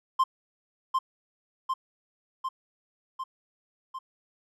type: tone with echo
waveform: triangle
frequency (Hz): 1051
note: C6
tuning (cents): +7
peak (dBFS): -17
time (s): 0.19-0.24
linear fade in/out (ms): 10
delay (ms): 750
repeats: 5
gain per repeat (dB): -3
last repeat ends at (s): 3.99
effects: none